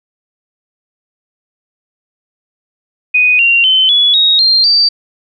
sine tone with pitch steps, 2489 / 2762 / 3064 / 3400 / 3773 / 4186 / 4645 Hz, D#7 / F7 / G7 / G#7 / A#7 / C8 / D8, 0 / -20 / -40 / +40 / +20 / 0 / -20 cents, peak -6 dBFS, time 3.14-4.89 s, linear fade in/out 10 ms, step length 250 ms, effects none

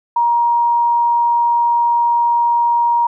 sine tone, 945 Hz, A#5, 23 cents sharp, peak -11 dBFS, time 0.16-3.07 s, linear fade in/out 5 ms, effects none

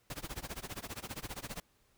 pink noise with tremolo, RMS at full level -40 dBFS, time 0.1-1.6 s, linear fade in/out 2 ms, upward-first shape sine, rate 15 Hz, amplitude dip 95%, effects pink hiss -71 dBFS RMS until 1.97 s

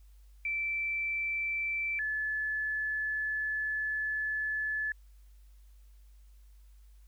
sine tone pair in turn, 2332 / 1726 Hz, D7 / A6, -13 / -34 cents, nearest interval perfect fourth, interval 521 cents, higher first, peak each -30 / -30 dBFS, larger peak neither, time 0.45-1.99 / 1.99-4.92 s, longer second, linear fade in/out 2 ms, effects added 50 Hz sine -53 dBFS peak until 7.07 s + white hiss -72 dBFS RMS until 7.07 s

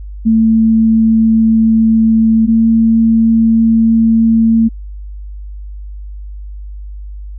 sine tone pair in turn, 223.2 / 225.8 Hz, A3 / A3, +25 / +45 cents, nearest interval unison, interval 20 cents, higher second, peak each -6 dBFS, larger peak neither, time 0.25-2.47 / 2.47-4.69 s, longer neither, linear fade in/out 20 ms, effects added 50 Hz sine -24 dBFS peak until 7.38 s

